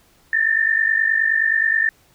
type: tone pair together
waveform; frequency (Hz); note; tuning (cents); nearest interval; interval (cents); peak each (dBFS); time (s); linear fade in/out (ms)
sine; 1760 / 1809.5; A6 / A6; 0 / +48; unison; 48; -19 / -17; 0.33-1.89; 2
effects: pink hiss -56 dBFS RMS until 2.14 s